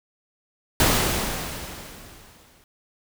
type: noise with exponential decay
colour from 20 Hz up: pink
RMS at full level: -17 dBFS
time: 0.8-2.64 s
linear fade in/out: 1 ms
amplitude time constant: 400 ms
effects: none